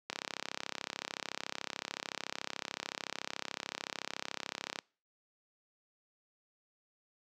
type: click train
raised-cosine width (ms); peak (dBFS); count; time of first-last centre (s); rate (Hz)
0.2; -18; 159; 0.1-4.788; 33.7
effects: noise-tail reverb RT60 0.4 s tail -26 dB re dry + high-pass 200 Hz 12 dB/octave